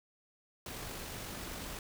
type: noise with amplitude modulation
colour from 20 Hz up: pink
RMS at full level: -42 dBFS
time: 0.66-1.79 s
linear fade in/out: 2 ms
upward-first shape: sine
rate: 48.1 Hz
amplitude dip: 25%
effects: none